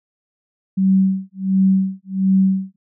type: tone with tremolo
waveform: sine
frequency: 191.1 Hz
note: G3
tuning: 44 cents flat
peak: -10 dBFS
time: 0.77-2.76 s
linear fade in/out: 10 ms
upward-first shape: sine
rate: 1.4 Hz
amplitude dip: 100%
effects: none